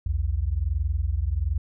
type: tone pair together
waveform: sine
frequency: 61.17 / 82.41 Hz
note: B1 / E2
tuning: -16 / 0 cents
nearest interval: perfect fourth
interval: 516 cents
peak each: -25 / -25 dBFS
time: 0.06-1.58 s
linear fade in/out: 5 ms
effects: none